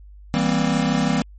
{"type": "chord", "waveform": "square", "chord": "C dominant seventh", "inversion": "first", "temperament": "just", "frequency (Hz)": [163.52, 196.22, 235.5, 261.6], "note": ["E3", "G3", "Bb3", "C4"], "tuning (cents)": [-14, 2, 18, 0], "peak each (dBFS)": -24, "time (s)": [0.34, 1.22], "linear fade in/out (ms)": 0, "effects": ["added 50 Hz sine -40 dBFS peak until 1.38 s", "MP3 32 kbps"]}